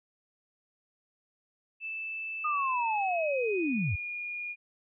sine tone with pitch glide, 2637 to 2432 Hz, E7 to D#7, 0 to -40 cents, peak -34 dBFS, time 1.8-4.56 s, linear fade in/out 50 ms, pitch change -140 cents, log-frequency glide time 2.68-3.98 s
sine linear sweep, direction down, 1239 to 73.42 Hz, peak -27 dBFS, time 2.44-3.96 s, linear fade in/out 10 ms
effects none

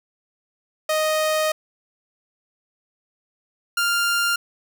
sawtooth tone pair in turn, 622.3 / 1397 Hz, D#5 / F6, 0 / 0 cents, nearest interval octave + major second, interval 1400 cents, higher second, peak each -15 dBFS, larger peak neither, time 0.89-1.52 / 3.77-4.36 s, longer first, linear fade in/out 5 ms, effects none

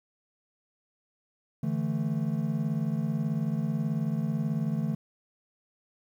triangle chord, D suspended second, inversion none, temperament just, 146.83 / 165.19 / 220.2 Hz, D3 / E3 / A3, 0 / +4 / +2 cents, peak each -29 dBFS, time 1.63-4.95 s, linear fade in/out 5 ms, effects 10-bit

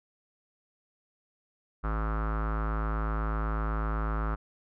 square tone with low-pass filter, 54 Hz, A1, 32 cents flat, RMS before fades -30 dBFS, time 1.83-4.36 s, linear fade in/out 20 ms, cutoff 1300 Hz, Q 5.8, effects none

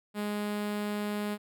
sawtooth tone with notch filter, 207.7 Hz, G#3, in tune, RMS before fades -33 dBFS, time 0.14-1.38 s, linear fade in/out 50 ms, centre 6100 Hz, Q 1.9, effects none

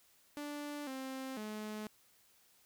sawtooth tone with pitch steps, 292.5 / 264 / 213.6 Hz, D4 / C4 / G#3, -7 / +16 / +49 cents, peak -37 dBFS, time 0.37-1.87 s, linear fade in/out 0 ms, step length 500 ms, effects white hiss -68 dBFS RMS until 2.65 s

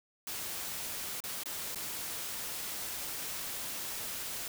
white noise with dropouts, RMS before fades -39 dBFS, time 0.27-4.48 s, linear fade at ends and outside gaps 2 ms, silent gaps 1.204-1.238 / 1.435-1.457 / 1.748-1.757 s, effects none

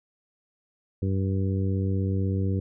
harmonic tone, 96.2 Hz, G2, 32 cents flat, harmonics 1 / 2 / 3 / 4 / 5, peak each -24 / -30 / -34 / -36 / -38 dBFS, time 1.02-2.6 s, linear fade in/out 5 ms, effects none

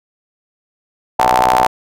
sawtooth ring-modulated tone, 62.3 Hz, B1, 16 cents sharp, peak -3 dBFS, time 1.19-1.67 s, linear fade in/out 5 ms, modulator 817 Hz, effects none

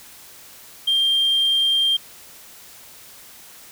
sine tone, 3185 Hz, G7, 27 cents sharp, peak -14 dBFS, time 0.87-1.97 s, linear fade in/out 10 ms, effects tanh soft clip ceiling -13 dBFS + white hiss -44 dBFS RMS until 3.71 s

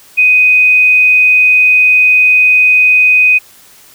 sine tone, 2500 Hz, D#7, 8 cents sharp, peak -4 dBFS, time 0.17-3.39 s, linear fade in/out 20 ms, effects white hiss -41 dBFS RMS until 3.94 s

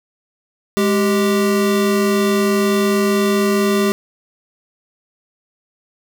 square tone pair together, 207.7 / 392.1 Hz, G#3 / G4, 0 / 0 cents, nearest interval major seventh, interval 1100 cents, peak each -17 dBFS, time 0.77-3.92 s, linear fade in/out 0 ms, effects none

